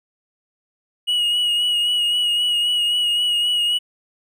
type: tone with vibrato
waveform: triangle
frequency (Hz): 2900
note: F#7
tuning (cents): -35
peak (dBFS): -15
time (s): 1.07-3.79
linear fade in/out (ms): 20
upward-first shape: sine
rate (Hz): 3.8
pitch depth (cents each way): 27
effects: none